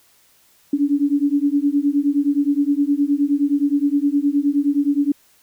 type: beating tone pair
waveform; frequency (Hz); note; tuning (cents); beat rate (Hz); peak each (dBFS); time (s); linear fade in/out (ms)
sine; 281.3 / 290.9; C#4 / D4; +26 / -16; 9.6; -18; 0.73-5.12; 5
effects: white hiss -56 dBFS RMS until 5.42 s